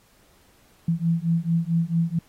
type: beating tone pair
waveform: sine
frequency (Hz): 164.81 / 169.31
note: E3 / E3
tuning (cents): 0 / +47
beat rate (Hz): 4.5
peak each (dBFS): -23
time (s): 0.88-2.19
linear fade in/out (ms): 5
effects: pink hiss -59 dBFS RMS until 2.28 s + AAC 48 kbps